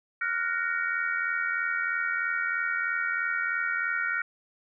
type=chord; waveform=sine; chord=Gb major seventh; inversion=third; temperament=equal with one note detuned; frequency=1396.9 / 1480 / 1864.7 / 2273 Hz; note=F6 / Gb6 / Bb6 / Db7; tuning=0 / 0 / 0 / +43 cents; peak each=-30 / -31 / -32 / -35 dBFS; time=0.21-4.22 s; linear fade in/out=5 ms; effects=none